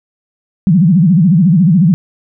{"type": "tone with vibrato", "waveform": "sine", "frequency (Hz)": 174.3, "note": "F3", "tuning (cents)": -3, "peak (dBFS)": -5, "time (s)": [0.67, 1.94], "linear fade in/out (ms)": 0, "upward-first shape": "sine", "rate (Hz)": 14, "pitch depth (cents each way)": 240, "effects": []}